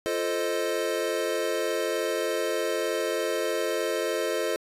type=chord; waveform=square; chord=F dominant seventh; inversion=none; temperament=equal with one note detuned; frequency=346.6 / 440 / 523.3 / 622.3 Hz; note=F4 / A4 / C5 / Eb5; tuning=-13 / 0 / 0 / 0 cents; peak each=-33 / -31 / -32 / -32 dBFS; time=0.06-4.56 s; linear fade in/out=0 ms; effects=resampled to 32000 Hz